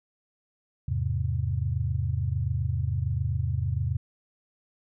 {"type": "chord", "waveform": "sine", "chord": "E augmented", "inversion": "none", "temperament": "equal", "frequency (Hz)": [82.41, 103.83, 130.81], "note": ["E2", "G#2", "B#2"], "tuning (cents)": [0, 0, 0], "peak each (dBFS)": -29, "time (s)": [0.88, 3.97], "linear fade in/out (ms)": 5, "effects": []}